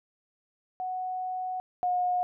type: tone pair in turn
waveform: sine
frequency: 740 / 721.4 Hz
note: F#5 / F#5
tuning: 0 / -44 cents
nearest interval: unison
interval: 44 cents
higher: first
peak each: -30 / -24 dBFS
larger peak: second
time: 0.8-1.6 / 1.83-2.23 s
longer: first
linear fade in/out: 0 ms
effects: none